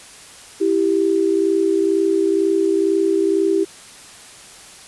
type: tone pair together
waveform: sine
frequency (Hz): 329.5 / 391.6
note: E4 / G4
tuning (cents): -1 / -2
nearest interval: minor third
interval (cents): 299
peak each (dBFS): -18 / -16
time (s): 0.6-3.65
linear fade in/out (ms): 20
effects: white hiss -41 dBFS RMS until 4.87 s + resampled to 24000 Hz